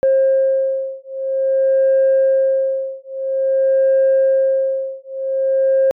sine beating tone pair, 534 / 534.5 Hz, C5 / C5, +35 / +37 cents, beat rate 0.5 Hz, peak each -15 dBFS, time 0.03-5.91 s, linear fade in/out 0 ms, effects tanh soft clip ceiling -7 dBFS

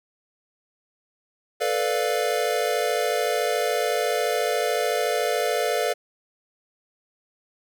square chord, B half-diminished seventh, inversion third, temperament equal, 440 / 493.9 / 587.3 / 698.5 Hz, A4 / B4 / D5 / F5, 0 / 0 / 0 / 0 cents, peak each -28 dBFS, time 1.6-5.94 s, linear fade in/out 20 ms, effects none

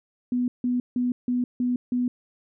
sine tone bursts, 246.9 Hz, B3, in tune, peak -21 dBFS, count 6, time 0.32-2.08 s, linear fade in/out 2 ms, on 160 ms, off 160 ms, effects none

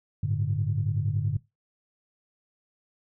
sine tone cluster, 98.9 / 109.5 / 145.8 Hz, G2 / A2 / D3, +16 / -8 / -12 cents, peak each -28 dBFS, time 0.23-1.37 s, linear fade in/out 5 ms, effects noise-tail reverb RT60 0.2 s tail -19 dB re dry + tanh soft clip ceiling -15 dBFS

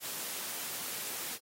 white noise, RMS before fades -39 dBFS, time 0-1.39 s, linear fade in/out 50 ms, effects high-pass 150 Hz 12 dB/octave + AAC 48 kbps

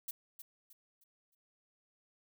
violet noise with echo, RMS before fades -40 dBFS, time 0.08-0.11 s, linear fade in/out 5 ms, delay 310 ms, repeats 4, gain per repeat -9 dB, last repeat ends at 1.35 s, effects none

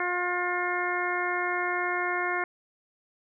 harmonic tone, 356.2 Hz, F4, 34 cents sharp, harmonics 1 / 2 / 3 / 4 / 5 / 6, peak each -33 / -33 / -33 / -33 / -33 / -33 dBFS, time 0-2.44 s, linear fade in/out 2 ms, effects none

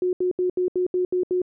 sine tone bursts, 363.3 Hz, F#4, 32 cents flat, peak -19 dBFS, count 8, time 0.02-1.418 s, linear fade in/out 2 ms, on 110 ms, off 74 ms, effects none

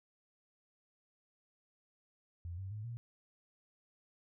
sine tone with pitch steps, 86.4 / 95.87 / 106.37 / 118.03 Hz, F2 / G2 / G#2 / A#2, -18 / -38 / +42 / +22 cents, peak -40 dBFS, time 2.45-2.97 s, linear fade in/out 0 ms, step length 130 ms, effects none

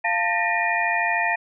sine tone cluster, 694 / 890 / 1806 / 1899 / 2430 Hz, F5 / A5 / A6 / A#6 / D#7, -11 / +20 / +45 / +32 / -42 cents, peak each -26 dBFS, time 0.04-1.36 s, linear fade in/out 10 ms, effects none

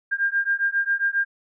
sine beating tone pair, 1600 / 1607.4 Hz, G6 / G6, +35 / +43 cents, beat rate 7.4 Hz, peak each -23 dBFS, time 0.11-1.25 s, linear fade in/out 20 ms, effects none

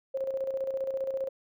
sine tone with tremolo, 535 Hz, C5, 38 cents sharp, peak -27 dBFS, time 0.14-1.29 s, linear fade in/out 10 ms, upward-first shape square, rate 15 Hz, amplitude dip 50%, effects none

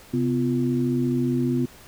sine tone cluster, 132.1 / 251 / 345.9 Hz, C3 / B3 / F4, +17 / +28 / -17 cents, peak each -26 / -22 / -27 dBFS, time 0.13-1.66 s, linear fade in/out 10 ms, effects pink hiss -48 dBFS RMS until 1.87 s

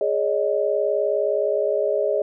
sine chord, Ab suspended fourth, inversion none, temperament equal with one note detuned, 415.3 / 562.8 / 622.3 Hz, Ab4 / Db5 / Eb5, 0 / +26 / 0 cents, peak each -23 dBFS, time 0.01-2.22 s, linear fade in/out 2 ms, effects none

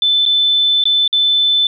sine tone with dropouts, 3520 Hz, A7, in tune, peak -10 dBFS, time 0.02-1.67 s, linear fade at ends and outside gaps 2 ms, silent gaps 0.254-0.261 / 0.839-0.854 / 1.078-1.128 s, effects none

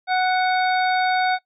harmonic tone, 740 Hz, F#5, in tune, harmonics 1 / 2 / 3 / 5 / 6, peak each -18 / -24 / -28 / -32 / -34 dBFS, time 0.07-1.39 s, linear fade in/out 50 ms, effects noise-tail reverb RT60 0.1 s tail -21 dB re dry + AAC 64 kbps

